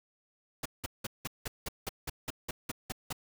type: noise bursts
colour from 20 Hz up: pink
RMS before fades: -36 dBFS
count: 13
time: 0.63-3.128 s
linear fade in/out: 5 ms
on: 26 ms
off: 180 ms
effects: none